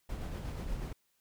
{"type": "noise with tremolo", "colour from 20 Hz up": "brown", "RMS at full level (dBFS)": -37, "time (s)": [0.09, 0.93], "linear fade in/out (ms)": 5, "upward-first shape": "sine", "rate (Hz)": 8.3, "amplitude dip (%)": 35, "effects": ["white hiss -75 dBFS RMS until 1.2 s"]}